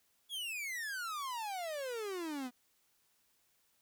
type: exponential sweep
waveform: 45% pulse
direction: down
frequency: 3420 to 240.5 Hz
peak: -38 dBFS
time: 0.29-2.51 s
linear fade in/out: 50 ms
effects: white hiss -74 dBFS RMS until 3.81 s